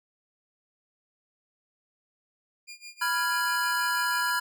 20% pulse tone with tremolo, 2411 Hz, D7, 45 cents sharp, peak -35 dBFS, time 2.67-4.31 s, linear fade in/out 20 ms, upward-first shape sine, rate 6.2 Hz, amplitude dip 90%
square chord, F diminished, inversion second, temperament equal, 987.8 / 1396.9 / 1661.2 Hz, Cb6 / F6 / Ab6, 0 / 0 / 0 cents, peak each -30 dBFS, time 3.01-4.4 s, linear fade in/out 10 ms
effects none

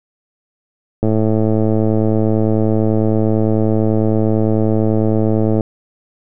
click train, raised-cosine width 2 ms, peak -3 dBFS, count 500, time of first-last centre 1.03-5.608 s, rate 109 Hz, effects none

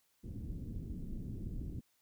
pink low-pass noise, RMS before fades -42 dBFS, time 0.23-1.81 s, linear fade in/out 20 ms, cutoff 290 Hz, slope 24 dB/octave, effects white hiss -75 dBFS RMS until 2.01 s

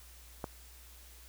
click, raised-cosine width 1 ms, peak -22 dBFS, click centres 0.442 s, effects added 60 Hz sine -54 dBFS peak until 1.28 s + white hiss -57 dBFS RMS until 1.28 s

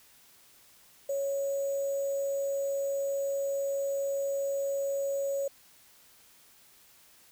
sine tone with sample-and-hold, 554.4 Hz, C#5, in tune, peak -28 dBFS, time 1.09-5.48 s, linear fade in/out 5 ms, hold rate 7350 Hz, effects white hiss -59 dBFS RMS until 7.31 s

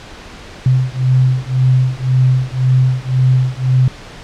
sine beating tone pair, 127.8 / 129.7 Hz, C3 / C3, -40 / -15 cents, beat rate 1.9 Hz, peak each -13 dBFS, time 0.66-3.88 s, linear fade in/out 2 ms, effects pink hiss -34 dBFS RMS until 4.23 s + low-pass 5000 Hz 12 dB/octave

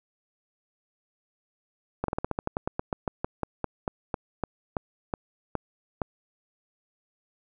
slowing click train, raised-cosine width 1 ms, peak -13 dBFS, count 23, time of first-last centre 2.04-6.018 s, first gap 43 ms, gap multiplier 1.12, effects none

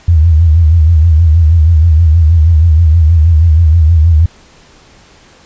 sine tone with vibrato, 80.9 Hz, E2, 32 cents flat, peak -3 dBFS, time 0.08-4.26 s, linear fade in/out 5 ms, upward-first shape sine, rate 6.3 Hz, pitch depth 110 cents each way, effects pink hiss -42 dBFS RMS until 5.45 s + resampled to 16000 Hz

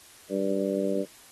harmonic tone, 97.7 Hz, G2, 5 cents flat, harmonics 2 / 3 / 4 / 5 / 6, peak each -31 / -31 / -31 / -31 / -31 dBFS, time 0.29-1.06 s, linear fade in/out 50 ms, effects white hiss -52 dBFS RMS until 1.31 s + AAC 32 kbps

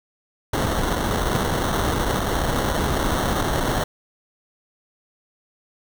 pink noise with sample-and-hold, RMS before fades -22 dBFS, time 0.53-3.84 s, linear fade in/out 5 ms, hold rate 2450 Hz, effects none

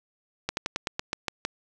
slowing click train, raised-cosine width 0.2 ms, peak -10 dBFS, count 9, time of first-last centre 0.49-1.451 s, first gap 81 ms, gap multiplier 1.11, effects none

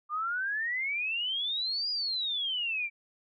sine exponential two-way sweep, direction up then down, 1187 to 4939 to 2311 Hz, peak -29 dBFS, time 0.09-2.9 s, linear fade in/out 50 ms, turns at 1.9 s, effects none

